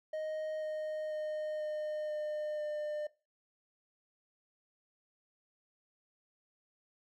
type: tone with pitch steps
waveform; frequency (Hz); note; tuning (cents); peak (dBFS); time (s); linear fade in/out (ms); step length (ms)
triangle; 622.3 / 618 / 613.7 / 609.5 / 605.3 / 601.1; D#5 / D#5 / D#5 / D#5 / D#5 / D5; 0 / -12 / -24 / -36 / -48 / +40; -33; 0.13-3.07; 5; 490
effects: noise-tail reverb RT60 0.3 s tail -19 dB re dry